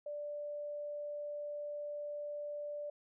sine tone, 587.3 Hz, D5, in tune, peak -39 dBFS, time 0.06-2.9 s, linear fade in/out 5 ms, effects none

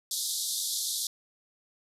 pink band-pass noise, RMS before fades -32 dBFS, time 0.11-1.07 s, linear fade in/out 2 ms, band 3500 to 13000 Hz, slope 96 dB/octave, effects none

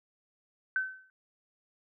sine tone with exponential decay, 1529 Hz, G6, 44 cents flat, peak -24 dBFS, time 0.76-1.1 s, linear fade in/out 1 ms, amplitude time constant 73 ms, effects none

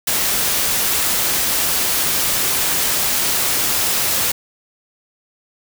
white noise, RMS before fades -18 dBFS, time 0.07-4.32 s, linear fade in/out 5 ms, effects none

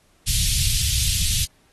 pink band-stop noise, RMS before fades -21 dBFS, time 0.26-1.46 s, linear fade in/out 20 ms, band 120 to 3100 Hz, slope 24 dB/octave, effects pink hiss -60 dBFS RMS until 1.72 s + AAC 32 kbps

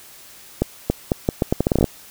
accelerating click train, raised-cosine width 2 ms, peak -3 dBFS, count 14, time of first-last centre 0.62-1.842 s, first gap 280 ms, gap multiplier 0.78, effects white hiss -44 dBFS RMS until 2.1 s

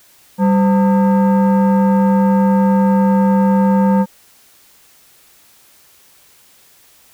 sine tone with frequency modulation, 194.9 Hz, G3, 10 cents flat, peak -8 dBFS, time 0.38-4.06 s, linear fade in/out 50 ms, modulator 710 Hz, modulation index 0.67, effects tanh soft clip ceiling -6 dBFS + white hiss -49 dBFS RMS until 7.13 s

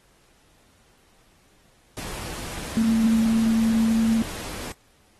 sine tone in noise, 224.8 Hz, A3, 37 cents sharp, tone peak -17 dBFS, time 2.77-4.22 s, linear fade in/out 0 ms, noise pink, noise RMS -35 dBFS, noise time 1.97-4.72 s, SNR +15 dB, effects pink hiss -60 dBFS RMS until 5.19 s + AAC 32 kbps

